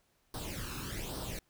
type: noise with flanger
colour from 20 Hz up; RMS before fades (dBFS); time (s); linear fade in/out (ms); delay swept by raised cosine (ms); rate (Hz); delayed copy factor
pink; -40; 0.34-1.39; 2; 0.21 to 0.78; 1.2; +0.7
effects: pink hiss -73 dBFS RMS until 1.49 s